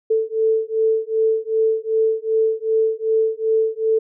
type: beating tone pair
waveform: sine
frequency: 441.4 / 444 Hz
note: A4 / A4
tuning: +5 / +16 cents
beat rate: 2.6 Hz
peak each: -19 dBFS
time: 0.1-3.99 s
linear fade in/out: 10 ms
effects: none